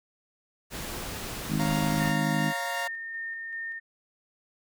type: noise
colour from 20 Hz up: pink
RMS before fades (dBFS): -36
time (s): 0.7-2.13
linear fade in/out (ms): 50
type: harmonic tone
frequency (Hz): 51.9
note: G#1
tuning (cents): 0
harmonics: 3 / 4 / 5 / 6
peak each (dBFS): -28 / -30 / -32 / -34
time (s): 1.48-2.53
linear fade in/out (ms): 50
type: chord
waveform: sawtooth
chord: Bb minor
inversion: first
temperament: equal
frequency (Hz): 554.4 / 698.5 / 932.3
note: Db5 / F5 / Bb5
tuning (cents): 0 / 0 / 0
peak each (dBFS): -34 / -30 / -30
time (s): 1.59-2.88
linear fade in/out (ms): 10
type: tone with tremolo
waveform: sine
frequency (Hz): 1823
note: A#6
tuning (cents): -39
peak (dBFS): -32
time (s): 1.99-3.8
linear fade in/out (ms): 20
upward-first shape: square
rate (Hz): 2.6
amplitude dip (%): 25
effects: none